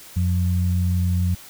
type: tone pair together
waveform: sine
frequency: 89.3 / 178.6 Hz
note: F2 / F3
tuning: +39 / +39 cents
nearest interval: octave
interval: 1200 cents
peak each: -18 / -25 dBFS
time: 0.16-1.35 s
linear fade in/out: 10 ms
effects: white hiss -43 dBFS RMS until 1.49 s